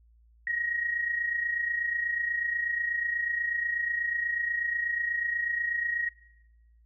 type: tone pair together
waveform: sine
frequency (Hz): 1864.8 / 1893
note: A#6 / A#6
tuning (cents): 0 / +26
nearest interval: unison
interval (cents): 26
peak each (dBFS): -35 / -28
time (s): 0.47-6.09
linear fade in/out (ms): 2
effects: noise-tail reverb RT60 1.0 s tail -21 dB re dry + added 57 Hz sine -57 dBFS peak until 6.85 s